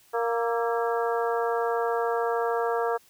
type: harmonic tone with a mistuned harmonic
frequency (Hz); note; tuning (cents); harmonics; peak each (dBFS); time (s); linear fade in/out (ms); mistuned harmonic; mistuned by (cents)
233.1; A#3; 0; 2 / 3 / 4 / 5 / 6 / 7; -26 / -30 / -32 / -34 / -36 / -37; 0.13-2.98; 20; 6; -68
effects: white hiss -59 dBFS RMS until 3.09 s